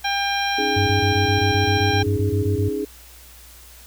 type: harmonic tone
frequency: 798 Hz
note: G5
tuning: 31 cents sharp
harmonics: 1 / 2 / 3 / 4 / 5 / 7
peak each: -23 / -26 / -28 / -29 / -30 / -31 dBFS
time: 0.04-2.03 s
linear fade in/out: 10 ms
type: chord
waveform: sine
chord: C# suspended second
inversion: none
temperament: just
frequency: 277.2 / 311.8 / 415.8 Hz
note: C#4 / D#4 / G#4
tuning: 0 / +4 / +2 cents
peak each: -29 / -28 / -24 dBFS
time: 0.58-2.85 s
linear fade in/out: 5 ms
type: tone bursts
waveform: sine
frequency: 98 Hz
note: G2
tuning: in tune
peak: -18 dBFS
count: 15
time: 0.76-2.69 s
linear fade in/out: 10 ms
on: 110 ms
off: 20 ms
effects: added 60 Hz sine -46 dBFS peak until 3.86 s + white hiss -46 dBFS RMS until 3.86 s